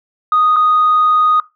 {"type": "tone with dropouts", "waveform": "sine", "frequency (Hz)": 1242, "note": "D#6", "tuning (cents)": -3, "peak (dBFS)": -8, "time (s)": [0.32, 1.4], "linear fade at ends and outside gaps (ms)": 2, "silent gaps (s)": [0.561, 0.565], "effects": ["noise-tail reverb RT60 0.2 s tail -17 dB re dry", "tanh soft clip ceiling -5 dBFS"]}